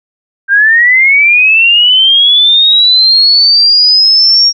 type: linear sweep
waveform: sine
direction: up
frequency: 1568 to 5610 Hz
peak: -3 dBFS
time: 0.48-4.53 s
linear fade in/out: 50 ms
effects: none